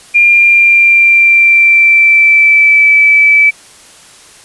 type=tone with pitch glide; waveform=sine; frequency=2400 to 2308 Hz; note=D7 to D7; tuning=+37 to -31 cents; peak=-3 dBFS; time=0.14-3.51 s; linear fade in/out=20 ms; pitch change=-68 cents; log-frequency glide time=0.24-2.89 s; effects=white hiss -38 dBFS RMS until 4.44 s + resampled to 24000 Hz